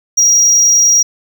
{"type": "tone", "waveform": "triangle", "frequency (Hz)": 5710, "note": "F8", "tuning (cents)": 37, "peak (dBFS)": -5, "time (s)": [0.17, 1.03], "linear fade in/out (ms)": 10, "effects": []}